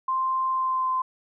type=tone with pitch glide; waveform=sine; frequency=1046.5 to 1034.5 Hz; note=C6 to C6; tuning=0 to -20 cents; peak=-22 dBFS; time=0.08-1.02 s; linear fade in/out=5 ms; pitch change=-20 cents; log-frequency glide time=0.5-0.91 s; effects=none